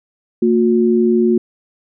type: tone pair together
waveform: sine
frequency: 227.9 / 360 Hz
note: A#3 / F#4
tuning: -39 / -47 cents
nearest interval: minor sixth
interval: 792 cents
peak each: -13 dBFS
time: 0.42-1.38 s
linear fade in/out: 5 ms
effects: none